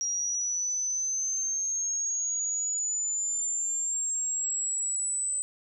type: linear sweep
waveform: sine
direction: up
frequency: 5690 to 8070 Hz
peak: -27 dBFS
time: 0.01-5.42 s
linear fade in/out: 0 ms
effects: none